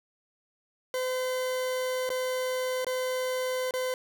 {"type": "tone with dropouts", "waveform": "40% pulse", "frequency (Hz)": 511, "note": "C5", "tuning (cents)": -41, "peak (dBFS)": -27, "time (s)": [0.94, 3.94], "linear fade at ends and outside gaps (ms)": 1, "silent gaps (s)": [[2.092, 2.102], [2.846, 2.867], [3.709, 3.738]], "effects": []}